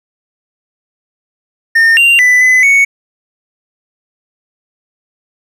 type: tone with pitch steps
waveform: triangle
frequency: 1821 / 2774 / 1991 / 2016 / 2222 Hz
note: A#6 / F7 / B6 / B6 / C#7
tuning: -41 / -12 / +14 / +35 / +4 cents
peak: -3 dBFS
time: 1.75-2.85 s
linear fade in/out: 10 ms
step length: 220 ms
effects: none